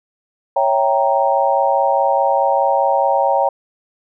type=chord; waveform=sine; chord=C# diminished seventh; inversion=none; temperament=equal; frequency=554.4 / 659.3 / 784 / 932.3 Hz; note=C#5 / E5 / G5 / Bb5; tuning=0 / 0 / 0 / 0 cents; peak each=-17 / -21 / -17 / -18 dBFS; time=0.56-3.49 s; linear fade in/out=5 ms; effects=none